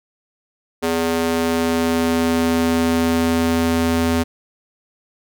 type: tone with high-pass filter sweep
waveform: square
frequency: 82.9 Hz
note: E2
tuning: 10 cents sharp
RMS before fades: -18 dBFS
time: 0.82-4.24 s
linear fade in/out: 20 ms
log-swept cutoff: 340 to 170 Hz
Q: 1.7
effects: none